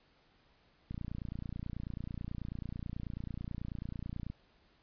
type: click train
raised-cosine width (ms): 5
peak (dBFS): -28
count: 100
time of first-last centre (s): 0.91-4.3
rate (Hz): 29.2
effects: pink hiss -68 dBFS RMS until 4.82 s + resampled to 11025 Hz